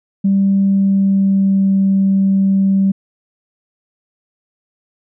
sine tone with pitch glide, 196 to 194.2 Hz, G3 to G3, 0 to -16 cents, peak -9 dBFS, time 0.24-2.92 s, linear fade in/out 10 ms, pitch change -16 cents, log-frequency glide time 0.64-1.72 s, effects tanh soft clip ceiling -5 dBFS

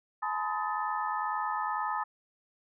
sine tone cluster, 851 / 933 / 1022 / 1261 / 1761 Hz, G#5 / A#5 / C6 / D#6 / A6, +42 / +1 / -41 / +23 / +1 cents, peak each -34 / -39 / -36 / -34 / -40 dBFS, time 0.22-2.04 s, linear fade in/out 10 ms, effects none

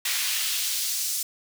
pink noise with high-pass filter sweep, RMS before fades -27 dBFS, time 0.05-1.23 s, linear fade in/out 5 ms, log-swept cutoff 2200 to 6200 Hz, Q 1, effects none

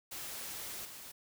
white noise with level steps, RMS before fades -43 / -49 dBFS, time 0.11-1.12 s, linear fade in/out 10 ms, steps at 0.85 s, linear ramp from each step 2 ms, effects none

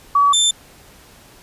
sine / 25% pulse tone pair in turn, 1139 / 3555 Hz, C#6 / A7, +47 / +17 cents, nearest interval octave + minor sixth, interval 1970 cents, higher second, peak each -10 / -9 dBFS, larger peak second, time 0.15-0.33 / 0.33-0.51 s, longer neither, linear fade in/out 5 ms, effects pink hiss -46 dBFS RMS until 1.42 s + resampled to 32000 Hz

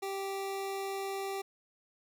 25% pulse tone, 390.9 Hz, G4, 5 cents flat, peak -31 dBFS, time 0.02-1.42 s, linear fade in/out 10 ms, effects none

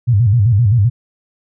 sine tone with vibrato, 110 Hz, A2, in tune, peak -8 dBFS, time 0.07-0.9 s, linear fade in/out 20 ms, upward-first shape square, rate 7.7 Hz, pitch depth 170 cents each way, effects none

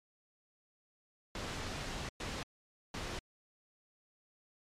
pink noise bursts at uneven times, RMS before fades -40 dBFS, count 3, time 1.35-2.09 / 2.2-2.43 / 2.94-3.19 s, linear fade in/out 2 ms, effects low-pass 6000 Hz 12 dB/octave + MP3 64 kbps

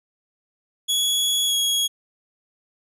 sawtooth tone with pitch glide, 3364 to 3320 Hz, G#7 to G#7, +22 to -1 cents, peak -16 dBFS, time 0.88-1.88 s, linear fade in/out 20 ms, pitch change -23 cents, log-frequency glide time 1.46-1.54 s, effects resampled to 32000 Hz

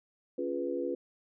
sine chord, C# dominant seventh, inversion none, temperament equal, 277.2 / 349.2 / 415.3 / 493.9 Hz, C#4 / E#4 / G#4 / B4, 0 / 0 / 0 / 0 cents, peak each -37 / -35 / -40 / -35 dBFS, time 0.38-0.95 s, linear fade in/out 5 ms, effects none

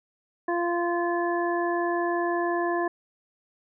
harmonic tone, 345.7 Hz, F4, 18 cents flat, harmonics 1 / 2 / 3 / 5, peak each -26 / -29 / -31 / -33 dBFS, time 0.48-2.88 s, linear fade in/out 5 ms, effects none

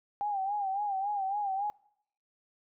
sine tone with vibrato, 798 Hz, G5, 31 cents sharp, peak -29 dBFS, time 0.21-1.7 s, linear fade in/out 0 ms, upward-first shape sine, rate 3.6 Hz, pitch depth 81 cents each way, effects noise-tail reverb RT60 0.7 s tail -25 dB re dry

